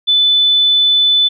sine tone, 3500 Hz, A7, 10 cents flat, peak -8 dBFS, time 0.07-1.29 s, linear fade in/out 20 ms, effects none

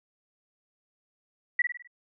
sine tone with echo, 1946 Hz, B6, 26 cents flat, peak -19 dBFS, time 1.59-1.62 s, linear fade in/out 5 ms, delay 51 ms, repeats 5, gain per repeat -6 dB, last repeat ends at 1.875 s, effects none

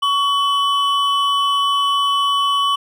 triangle tone pair together, 1124 / 3001 Hz, C#6 / F#7, +24 / +24 cents, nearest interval octave + perfect fourth, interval 1700 cents, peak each -14 / -18 dBFS, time 0.02-2.76 s, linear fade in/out 10 ms, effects none

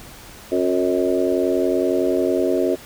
harmonic tone with a mistuned harmonic, 90.8 Hz, F#2, 32 cents flat, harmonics 3 / 4 / 5 / 6 / 7, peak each -23 / -20 / -24 / -26 / -24 dBFS, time 0.51-2.76 s, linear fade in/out 20 ms, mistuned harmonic 6, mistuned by +36 cents, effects pink hiss -41 dBFS RMS until 2.85 s

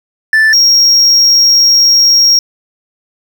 triangle tone pair in turn, 1760 / 5588 Hz, A6 / F8, 0 / 0 cents, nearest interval octave + minor sixth, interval 2000 cents, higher second, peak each -3 dBFS, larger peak neither, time 0.33-0.53 / 0.53-2.39 s, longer second, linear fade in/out 2 ms, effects 7-bit

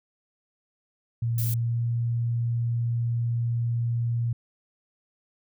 sine tone with pitch glide, 116.54 to 117.76 Hz, A#2 to A#2, 0 to +18 cents, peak -23 dBFS, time 1.22-4.33 s, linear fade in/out 5 ms, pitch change +18 cents, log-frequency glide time 1.52-1.8 s
violet noise, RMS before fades -33 dBFS, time 1.38-1.54 s, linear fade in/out 2 ms
effects none

